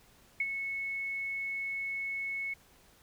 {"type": "tone with ADSR envelope", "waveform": "sine", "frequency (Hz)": 2200, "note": "C#7", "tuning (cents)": -14, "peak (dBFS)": -26, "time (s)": [0.4, 2.54], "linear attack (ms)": 4, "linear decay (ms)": 44, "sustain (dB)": -7, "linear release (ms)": 8, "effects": ["pink hiss -62 dBFS RMS until 3.02 s"]}